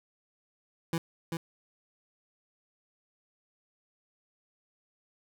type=tone with echo; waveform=25% pulse; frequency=165.9 Hz; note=E3; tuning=11 cents sharp; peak=-24 dBFS; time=0.93-0.98 s; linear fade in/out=2 ms; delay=390 ms; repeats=1; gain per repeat=-4 dB; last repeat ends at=1.37 s; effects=none